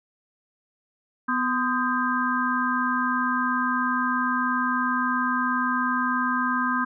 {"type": "tone cluster", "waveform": "sine", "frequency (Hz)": [248.8, 1027, 1244, 1587], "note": ["B3", "C6", "D#6", "G6"], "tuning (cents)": [13, -33, -1, 21], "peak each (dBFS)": -27, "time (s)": [1.28, 6.85], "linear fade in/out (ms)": 10, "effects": []}